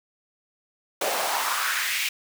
pink noise with high-pass filter sweep, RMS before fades -26 dBFS, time 1.01-2.09 s, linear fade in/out 5 ms, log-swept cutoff 520 to 2600 Hz, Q 2.8, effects none

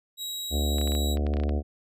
sawtooth tone with pitch glide, 3842 to 3873 Hz, B7 to B7, -48 to -35 cents, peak -29 dBFS, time 0.17-1.17 s, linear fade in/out 50 ms, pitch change +13 cents, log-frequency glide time 0.63-0.9 s
harmonic tone, 73.3 Hz, D2, 3 cents flat, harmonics 1 / 3 / 4 / 5 / 6 / 7 / 8 / 9 / 10, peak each -24 / -34 / -36 / -38 / -40 / -41 / -42 / -43 / -44 dBFS, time 0.5-1.63 s, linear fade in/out 50 ms
clicks, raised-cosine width 0.3 ms, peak -24 dBFS, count 12, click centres 0.784 / 0.814 / 0.875 / 0.92 / 0.951 / 1.172 / 1.267 / 1.338 / 1.369 / 1.4 / 1.436 / 1.493 s
effects none

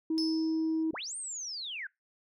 sine tone, 320 Hz, D#4, 49 cents sharp, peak -26 dBFS, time 0.1-0.91 s, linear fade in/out 5 ms
sine tone with exponential decay, 5220 Hz, E8, 18 cents flat, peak -28 dBFS, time 0.18-0.83 s, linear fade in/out 0 ms, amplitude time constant 140 ms
sine linear two-way sweep, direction up then down, 53.3 to 8930 to 1469 Hz, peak -36 dBFS, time 0.93-1.87 s, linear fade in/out 5 ms, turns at 1.16 s
effects noise-tail reverb RT60 0.2 s tail -23 dB re dry + tanh soft clip ceiling -23 dBFS

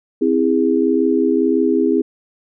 sine chord, C augmented, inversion none, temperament just, 261.6 / 327 / 408.8 Hz, C4 / E4 / G#4, 0 / -14 / -27 cents, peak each -17 dBFS, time 0.21-2.02 s, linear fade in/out 10 ms, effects none

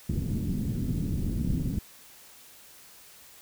white low-pass noise, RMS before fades -29 dBFS, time 0.09-1.79 s, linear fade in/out 5 ms, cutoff 230 Hz, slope 24 dB/octave, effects white hiss -52 dBFS RMS until 3.41 s

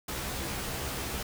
pink noise with comb filter, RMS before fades -35 dBFS, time 0.08-1.23 s, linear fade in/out 5 ms, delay 15 ms, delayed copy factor +0.6, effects none

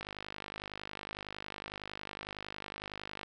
click train, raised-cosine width 0.3 ms, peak -24 dBFS, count 165, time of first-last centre 0.01-3.232 s, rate 50.9 Hz, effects none

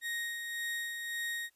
35% pulse tone with tremolo, 1870 Hz, A#6, 5 cents sharp, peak -32 dBFS, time 0.01-1.5 s, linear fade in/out 50 ms, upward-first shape sine, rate 1.8 Hz, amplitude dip 40%, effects white hiss -73 dBFS RMS until 1.55 s + resampled to 32000 Hz

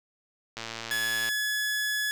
click train, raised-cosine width 0.2 ms, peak -18 dBFS, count 83, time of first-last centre 0.57-1.289 s, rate 114 Hz
sawtooth tone, 1700 Hz, G#6, 40 cents sharp, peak -23 dBFS, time 0.91-2.11 s, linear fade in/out 0 ms
effects none

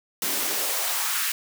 white noise with high-pass filter sweep, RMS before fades -26 dBFS, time 0.22-1.32 s, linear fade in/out 2 ms, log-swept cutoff 200 to 1700 Hz, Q 1.8, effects none

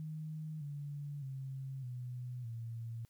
sine tone with pitch steps, 155.56 / 144.31 / 133.87 / 124.18 / 115.2 Hz, D#3 / D3 / C3 / B2 / A#2, 0 / -30 / +40 / +10 / -20 cents, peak -40 dBFS, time 0-3.05 s, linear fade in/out 0 ms, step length 610 ms, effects white hiss -75 dBFS RMS until 3.09 s

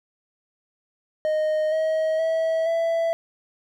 triangle tone with pitch steps, 619 / 633.5 / 648.3 / 663.4 Hz, D#5 / D#5 / E5 / E5, -9 / +31 / -29 / +11 cents, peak -18 dBFS, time 1.25-3.13 s, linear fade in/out 0 ms, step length 470 ms, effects none

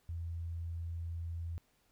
sine tone, 84 Hz, E2, 33 cents sharp, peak -37 dBFS, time 0.09-1.58 s, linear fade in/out 0 ms, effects pink hiss -73 dBFS RMS until 1.91 s

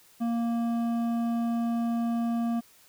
sine tone with hard clipping, 233.1 Hz, A#3, in tune, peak -27 dBFS, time 0.2-2.61 s, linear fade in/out 20 ms, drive 9 dB, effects white hiss -58 dBFS RMS until 2.88 s

